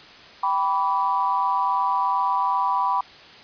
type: chord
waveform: sine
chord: G major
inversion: none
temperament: equal with one note detuned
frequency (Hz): 784 / 987.8 / 1150.5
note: G5 / B5 / D6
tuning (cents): 0 / 0 / -36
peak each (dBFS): -26 / -21 / -26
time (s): 0.43-3.01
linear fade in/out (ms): 5
effects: white hiss -45 dBFS RMS until 3.43 s + resampled to 11025 Hz